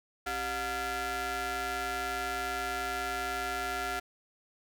sawtooth ring-modulated tone, 329.6 Hz, E4, in tune, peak -25 dBFS, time 0.26-4 s, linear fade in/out 10 ms, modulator 1050 Hz, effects none

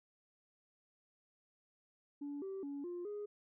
sine tone with pitch steps, 286.8 / 386.6 / 282.8 / 351.8 / 414.2 Hz, D4 / G4 / C#4 / F4 / G#4, -41 / -24 / +35 / +13 / -5 cents, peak -39 dBFS, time 2.21-3.26 s, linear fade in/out 10 ms, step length 210 ms, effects tanh soft clip ceiling -38 dBFS

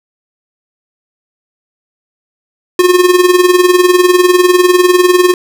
square tone with tremolo, 360 Hz, F#4, 47 cents flat, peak -3 dBFS, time 2.79-5.34 s, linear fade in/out 2 ms, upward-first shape sine, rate 20 Hz, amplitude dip 70%, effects none

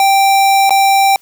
square tone with dropouts, 784 Hz, G5, in tune, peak -8 dBFS, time 0-1.16 s, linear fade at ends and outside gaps 1 ms, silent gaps 0.695-0.706 s, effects white hiss -50 dBFS RMS until 1.21 s

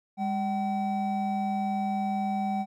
triangle tone pair together, 202.4 / 764 Hz, G#3 / G5, -44 / -45 cents, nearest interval octave + major seventh, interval 2299 cents, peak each -27 dBFS, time 0.17-2.66 s, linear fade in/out 50 ms, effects none

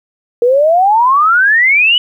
sine exponential sweep, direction up, 466.2 to 3011 Hz, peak -6 dBFS, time 0.42-1.98 s, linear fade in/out 2 ms, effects 8-bit

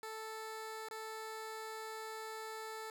15% pulse tone with dropouts, 440 Hz, A4, in tune, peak -37 dBFS, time 0.03-2.9 s, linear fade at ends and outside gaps 1 ms, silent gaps 0.886-0.91 s, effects none

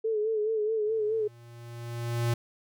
sine tone with vibrato, 433.7 Hz, A4, 25 cents flat, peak -25 dBFS, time 0.04-1.28 s, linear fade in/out 10 ms, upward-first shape sine, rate 4.7 Hz, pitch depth 59 cents each way
square tone with exponential growth, 118.1 Hz, A#2, 23 cents sharp, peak -24 dBFS, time 0.86-2.34 s, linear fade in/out 5 ms, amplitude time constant 320 ms
effects none

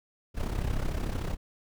brown noise with amplitude modulation, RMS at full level -27 dBFS, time 0.34-1.37 s, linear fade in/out 50 ms, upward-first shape sine, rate 33.3 Hz, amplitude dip 70%, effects none

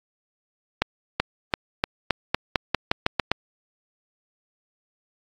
accelerating click train, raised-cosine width 0.3 ms, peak -3 dBFS, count 12, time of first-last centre 0.82-3.316 s, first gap 380 ms, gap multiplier 0.89, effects AAC 48 kbps

